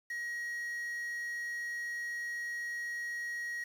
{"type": "tone with quantisation", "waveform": "triangle", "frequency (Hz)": 1896, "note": "A#6", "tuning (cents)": 29, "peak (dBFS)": -34, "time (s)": [0.1, 3.64], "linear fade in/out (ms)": 5, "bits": 9, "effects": []}